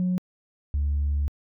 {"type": "tone pair in turn", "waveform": "sine", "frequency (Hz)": [181.7, 72.11], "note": ["F#3", "D2"], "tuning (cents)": [-31, -31], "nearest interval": "octave + major third", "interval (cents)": 1600, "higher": "first", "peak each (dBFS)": [-20, -20], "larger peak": "neither", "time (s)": [[0, 0.18], [0.74, 1.28]], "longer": "second", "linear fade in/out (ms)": 0, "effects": ["tanh soft clip ceiling -19 dBFS"]}